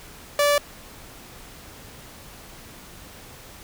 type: tone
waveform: sawtooth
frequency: 580 Hz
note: D5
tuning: 22 cents flat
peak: -13 dBFS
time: 0.39-0.58 s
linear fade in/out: 2 ms
effects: pink hiss -44 dBFS RMS until 3.63 s